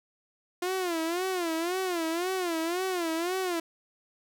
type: tone with vibrato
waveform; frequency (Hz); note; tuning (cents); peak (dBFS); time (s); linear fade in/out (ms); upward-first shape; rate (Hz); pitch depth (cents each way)
sawtooth; 349.2; F4; 0; -24; 0.62-3.6; 5; sine; 1.9; 140
effects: none